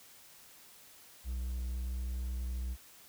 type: tone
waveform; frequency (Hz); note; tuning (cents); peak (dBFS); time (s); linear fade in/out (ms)
triangle; 62; B1; +7; -32; 1.24-2.77; 50
effects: white hiss -57 dBFS RMS until 3.08 s